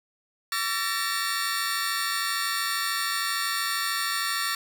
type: tone cluster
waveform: sawtooth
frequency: 1147 / 1350 / 1777 / 1870 / 4446 Hz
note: D6 / E6 / A6 / A#6 / C#8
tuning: -41 / +41 / +17 / +5 / +4 cents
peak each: -29 dBFS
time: 0.52-4.55 s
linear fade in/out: 2 ms
effects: none